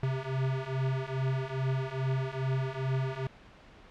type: beating tone pair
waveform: square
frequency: 130.81 / 133.21 Hz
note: C3 / C3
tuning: 0 / +31 cents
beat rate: 2.4 Hz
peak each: -34 / -32 dBFS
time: 0.03-3.27 s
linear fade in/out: 2 ms
effects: pink hiss -54 dBFS RMS until 3.9 s + low-pass 3000 Hz 12 dB/octave